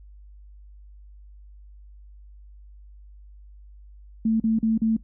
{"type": "tone bursts", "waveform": "sine", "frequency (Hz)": 222.5, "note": "A3", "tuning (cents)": 20, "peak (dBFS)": -18, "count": 4, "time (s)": [4.25, 4.967], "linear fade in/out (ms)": 5, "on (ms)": 150, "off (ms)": 39, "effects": ["noise-tail reverb RT60 0.1 s tail -18 dB re dry", "added 50 Hz sine -44 dBFS peak until 5.03 s"]}